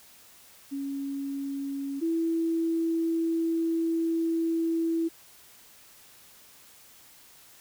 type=tone pair in turn; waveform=sine; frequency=277.2 / 329.6 Hz; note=C#4 / E4; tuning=0 / 0 cents; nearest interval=minor third; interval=300 cents; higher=second; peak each=-30 / -24 dBFS; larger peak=second; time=0.71-2.01 / 2.01-5.09 s; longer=second; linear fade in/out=20 ms; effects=white hiss -54 dBFS RMS until 7.6 s